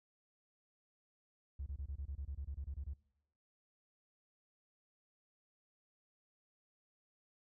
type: tone bursts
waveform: triangle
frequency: 69.5 Hz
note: C#2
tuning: 5 cents sharp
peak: -36 dBFS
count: 14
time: 1.59-2.938 s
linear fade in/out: 10 ms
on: 74 ms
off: 24 ms
effects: noise-tail reverb RT60 0.8 s tail -24 dB re dry + tanh soft clip ceiling -37 dBFS